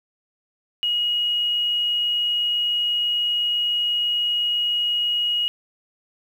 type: tone with quantisation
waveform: sine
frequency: 2893 Hz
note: F#7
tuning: 40 cents flat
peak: -19 dBFS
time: 0.83-5.48 s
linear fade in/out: 0 ms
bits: 8
effects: none